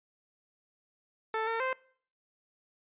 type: tone with pitch steps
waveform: 15% pulse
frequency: 441.8 / 454.2 / 520 Hz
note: A4 / A#4 / C5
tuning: +7 / -45 / -11 cents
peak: -23 dBFS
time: 1.34-1.73 s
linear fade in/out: 2 ms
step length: 130 ms
effects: noise-tail reverb RT60 0.5 s tail -22 dB re dry + resampled to 8000 Hz